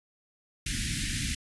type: band-stop noise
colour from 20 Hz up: pink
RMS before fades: -31 dBFS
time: 0.66-1.35 s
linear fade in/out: 5 ms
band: 280 to 1700 Hz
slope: 48 dB/octave
effects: resampled to 24000 Hz